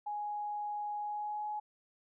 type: tone with pitch glide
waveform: sine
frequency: 832 to 842.2 Hz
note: G#5 to G#5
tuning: +3 to +24 cents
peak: -35 dBFS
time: 0.06-1.6 s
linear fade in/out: 10 ms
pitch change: +21 cents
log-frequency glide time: 0.99-1.48 s
effects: none